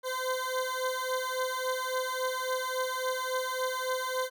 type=beating tone pair; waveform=20% pulse; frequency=512 / 515.6 Hz; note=C5 / C5; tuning=-38 / -26 cents; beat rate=3.6 Hz; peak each=-28 dBFS; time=0.03-4.3 s; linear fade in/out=50 ms; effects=none